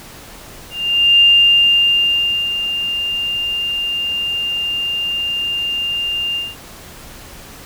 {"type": "tone with ADSR envelope", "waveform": "sine", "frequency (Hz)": 2800, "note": "F7", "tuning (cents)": 4, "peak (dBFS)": -6, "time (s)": [0.7, 6.56], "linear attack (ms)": 500, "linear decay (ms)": 1300, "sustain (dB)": -11, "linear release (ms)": 200, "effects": ["pink hiss -37 dBFS RMS until 7.65 s"]}